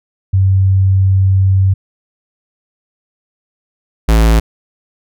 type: tone pair in turn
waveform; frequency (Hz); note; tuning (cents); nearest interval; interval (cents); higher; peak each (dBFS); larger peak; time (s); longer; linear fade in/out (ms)
sine / square; 95.7 / 55.37; G2 / A1; -41 / +12; major sixth; 947; first; -7; neither; 0.33-1.74 / 4.08-4.4; first; 10
effects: none